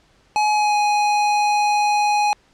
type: tone with pitch glide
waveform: square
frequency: 845 to 832.4 Hz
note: G#5 to G#5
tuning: +30 to +4 cents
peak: -16 dBFS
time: 0.36-2.33 s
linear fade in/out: 0 ms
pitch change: -26 cents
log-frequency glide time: 0.52-0.76 s
effects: pink hiss -57 dBFS RMS until 2.53 s + low-pass 6000 Hz 12 dB/octave